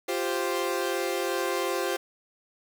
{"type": "chord", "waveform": "sawtooth", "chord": "F suspended second", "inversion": "none", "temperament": "equal", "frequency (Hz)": [349.2, 392, 523.3], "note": ["F4", "G4", "C5"], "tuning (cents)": [0, 0, 0], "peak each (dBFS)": -27, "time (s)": [0.08, 1.97], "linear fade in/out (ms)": 10, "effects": ["8-bit"]}